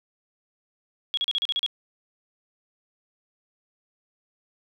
sine tone bursts, 3322 Hz, G#7, in tune, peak -22 dBFS, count 8, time 1.14-1.663 s, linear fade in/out 0 ms, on 33 ms, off 37 ms, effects none

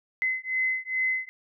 sine beating tone pair, 2042 / 2044.4 Hz, C7 / C7, -43 / -41 cents, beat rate 2.4 Hz, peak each -28 dBFS, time 0.22-1.29 s, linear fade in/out 0 ms, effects none

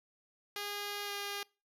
5% pulse tone with pitch glide, 409 to 405 Hz, G#4 to G#4, -26 to -43 cents, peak -26 dBFS, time 0.56-1.43 s, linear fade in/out 2 ms, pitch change -17 cents, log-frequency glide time 1.05-1.11 s, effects noise-tail reverb RT60 0.3 s tail -24 dB re dry

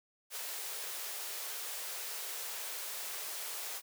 white high-pass noise, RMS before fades -41 dBFS, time 0.3-3.82 s, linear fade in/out 50 ms, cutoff 380 Hz, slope 48 dB/octave, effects none

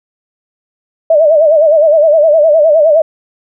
sine tone with vibrato, 620 Hz, D#5, 6 cents flat, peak -4 dBFS, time 1.1-3.02 s, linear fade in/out 5 ms, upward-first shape sine, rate 9.7 Hz, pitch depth 110 cents each way, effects none

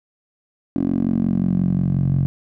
10% pulse tone with band-pass filter sweep, 45.62 Hz, F#1, 24 cents flat, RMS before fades -19 dBFS, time 0.76-2.26 s, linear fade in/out 0 ms, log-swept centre 280 to 130 Hz, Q 3.7, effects none

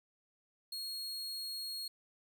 40% pulse tone, 4294 Hz, C8, 44 cents sharp, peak -38 dBFS, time 0.72-1.88 s, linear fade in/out 5 ms, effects none

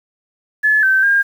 sine tone with pitch steps, 1719 / 1547 / 1612 Hz, A6 / G6 / G6, -41 / -23 / +48 cents, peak -10 dBFS, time 0.63-1.23 s, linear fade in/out 20 ms, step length 200 ms, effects 7-bit

